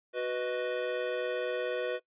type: chord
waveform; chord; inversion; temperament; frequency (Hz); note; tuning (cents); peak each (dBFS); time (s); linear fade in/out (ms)
square; B major; second; equal; 370 / 493.9 / 622.3; F#4 / B4 / D#5; 0 / 0 / 0; -38 / -33 / -38; 0.13-2; 50
effects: noise-tail reverb RT60 0.1 s tail -20 dB re dry + resampled to 8000 Hz